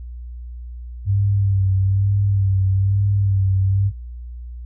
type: tone with vibrato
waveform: sine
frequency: 98 Hz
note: G2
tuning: in tune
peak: -14 dBFS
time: 1.05-3.92 s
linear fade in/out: 50 ms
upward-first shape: sine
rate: 1.1 Hz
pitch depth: 43 cents each way
effects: added 60 Hz sine -30 dBFS peak until 4.65 s